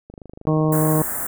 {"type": "click train", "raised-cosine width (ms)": 2, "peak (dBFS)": -25, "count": 17, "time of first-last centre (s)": [0.1, 0.727], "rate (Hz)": 25.5}
{"type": "harmonic tone", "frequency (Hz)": 155.56, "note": "D#3", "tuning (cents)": 0, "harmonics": [1, 2, 3, 4, 5, 6, 7], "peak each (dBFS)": [-18, -21, -24, -26, -32, -34, -30], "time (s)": [0.47, 1.02], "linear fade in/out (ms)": 0}
{"type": "band-stop noise", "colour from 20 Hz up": "white", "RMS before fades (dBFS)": -26, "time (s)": [0.72, 1.27], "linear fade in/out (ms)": 5, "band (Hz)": [1800, 7700], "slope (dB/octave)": 48}
{"effects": []}